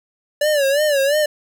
square tone with vibrato, 575 Hz, D5, 37 cents flat, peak -15 dBFS, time 0.41-1.26 s, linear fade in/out 5 ms, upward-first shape sine, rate 2.9 Hz, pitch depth 110 cents each way, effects none

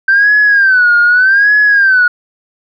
sine tone with vibrato, 1552 Hz, G6, 18 cents flat, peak -4 dBFS, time 0.08-2.08 s, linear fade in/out 5 ms, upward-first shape sine, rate 0.83 Hz, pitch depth 150 cents each way, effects tanh soft clip ceiling -1 dBFS

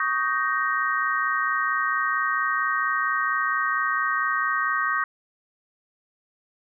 sine chord, Eb dominant seventh, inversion third, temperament just, 1120.1 / 1244.5 / 1555.6 / 1866.8 Hz, Db6 / Eb6 / G6 / Bb6, +18 / 0 / -14 / +2 cents, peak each -27 dBFS, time 0-5.04 s, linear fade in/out 2 ms, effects none

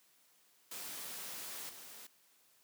white noise with level steps, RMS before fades -45 / -52 dBFS, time 0.71-2.07 s, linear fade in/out 5 ms, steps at 1.69 s, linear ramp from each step 5 ms, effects white hiss -69 dBFS RMS until 2.63 s + high-pass 150 Hz 12 dB/octave

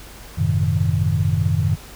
sine chord, F# diminished seventh, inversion none, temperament equal with one note detuned, 92.5 / 107.99 / 130.81 / 155.56 Hz, F#2 / A2 / C3 / Eb3, 0 / -32 / 0 / 0 cents, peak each -20 / -22 / -24 / -21 dBFS, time 0.37-1.76 s, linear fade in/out 20 ms, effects added 50 Hz sine -41 dBFS peak until 1.95 s + pink hiss -41 dBFS RMS until 1.95 s

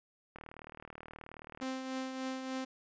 click train, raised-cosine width 0.5 ms, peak -32 dBFS, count 50, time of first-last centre 0.36-1.626 s, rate 38.7 Hz
sawtooth tone with tremolo, 261.6 Hz, C4, in tune, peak -31 dBFS, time 1.61-2.65 s, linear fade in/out 10 ms, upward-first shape triangle, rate 3.4 Hz, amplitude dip 50%
effects resampled to 16000 Hz

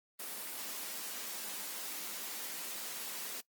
white high-pass noise, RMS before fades -42 dBFS, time 0.19-3.41 s, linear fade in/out 10 ms, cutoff 180 Hz, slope 48 dB/octave, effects noise-tail reverb RT60 0.1 s tail -20 dB re dry + Opus 24 kbps

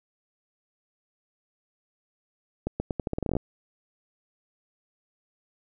accelerating click train, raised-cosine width 2 ms, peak -14 dBFS, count 14, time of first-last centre 2.67-3.367 s, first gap 130 ms, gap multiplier 0.83, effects none

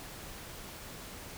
silence, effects pink hiss -46 dBFS RMS until 1.37 s

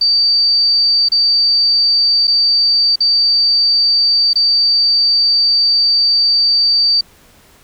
sine tone with dropouts, 4626 Hz, D8, 27 cents flat, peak -9 dBFS, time 0.01-7.01 s, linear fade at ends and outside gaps 5 ms, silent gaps 1.087-1.118 / 2.272-2.277 / 2.958-3.004 / 4.333-4.356 s, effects pink hiss -47 dBFS RMS until 7.63 s

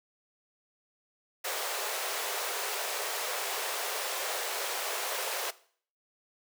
pink high-pass noise, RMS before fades -34 dBFS, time 1.44-5.51 s, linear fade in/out 10 ms, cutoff 420 Hz, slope 48 dB/octave, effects noise-tail reverb RT60 0.5 s tail -18 dB re dry

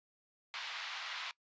white band-pass noise, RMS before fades -43 dBFS, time 0.54-1.31 s, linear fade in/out 0 ms, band 860 to 4000 Hz, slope 24 dB/octave, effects noise-tail reverb RT60 0.1 s tail -21 dB re dry + resampled to 16000 Hz

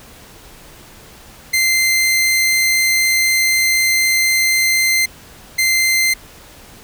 sawtooth tone bursts at uneven times, 2081 Hz, C7, 10 cents flat, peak -9 dBFS, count 2, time 1.53-5.06 / 5.58-6.14 s, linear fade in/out 10 ms, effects pink hiss -41 dBFS RMS until 6.83 s

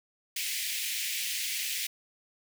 pink high-pass noise, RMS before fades -33 dBFS, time 0.36-1.87 s, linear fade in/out 5 ms, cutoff 2000 Hz, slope 48 dB/octave, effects none

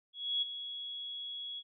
sine tone with ADSR envelope, 3345 Hz, G#7, 12 cents sharp, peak -28 dBFS, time 0.13-1.63 s, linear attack 290 ms, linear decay 16 ms, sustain -11 dB, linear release 48 ms, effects none

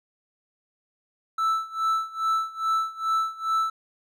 triangle tone with tremolo, 1318.5 Hz, E6, in tune, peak -18 dBFS, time 1.38-3.7 s, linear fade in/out 5 ms, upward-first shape sine, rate 2.4 Hz, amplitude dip 90%, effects none

